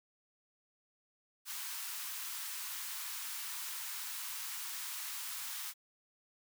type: high-pass noise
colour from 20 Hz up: white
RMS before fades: -42 dBFS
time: 1.45-5.74 s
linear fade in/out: 50 ms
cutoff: 890 Hz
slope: 48 dB/octave
effects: none